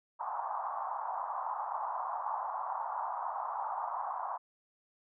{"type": "band-pass noise", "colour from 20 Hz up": "white", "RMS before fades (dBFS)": -37, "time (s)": [0.19, 4.38], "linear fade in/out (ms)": 20, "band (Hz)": [740, 1100], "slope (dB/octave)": 48, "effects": []}